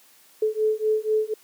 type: beating tone pair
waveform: sine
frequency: 430.5 / 434.6 Hz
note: A4 / A4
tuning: -38 / -21 cents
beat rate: 4.1 Hz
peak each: -23 dBFS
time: 0.42-1.34 s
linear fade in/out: 5 ms
effects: white hiss -55 dBFS RMS until 1.43 s + high-pass 200 Hz 12 dB/octave